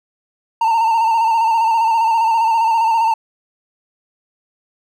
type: tone with vibrato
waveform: triangle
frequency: 904 Hz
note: A5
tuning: 47 cents sharp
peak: -10 dBFS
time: 0.61-3.14 s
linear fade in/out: 5 ms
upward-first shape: square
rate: 15 Hz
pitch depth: 38 cents each way
effects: none